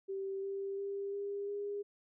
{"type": "tone with pitch steps", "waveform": "sine", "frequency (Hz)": [388.7, 393.2, 397.8, 402.4, 407.1], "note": ["G4", "G4", "G4", "G4", "G#4"], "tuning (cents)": [-15, 5, 25, 45, -35], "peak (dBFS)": -36, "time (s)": [0.08, 1.83], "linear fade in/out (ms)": 20, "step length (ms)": 350, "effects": []}